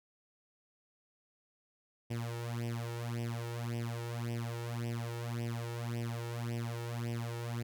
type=tone with flanger; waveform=sawtooth; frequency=117.6 Hz; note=A#2; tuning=16 cents sharp; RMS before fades=-38 dBFS; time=2.1-7.63 s; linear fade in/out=10 ms; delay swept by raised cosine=0.36 to 2.26 ms; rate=1.8 Hz; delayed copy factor=+0.85; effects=none